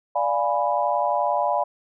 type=chord; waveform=sine; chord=D diminished seventh; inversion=none; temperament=equal; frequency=587.3 / 698.5 / 830.6 / 987.8 Hz; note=D5 / F5 / Ab5 / Cb6; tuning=0 / 0 / 0 / 0 cents; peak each=-25 dBFS; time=0.15-1.64 s; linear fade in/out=10 ms; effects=none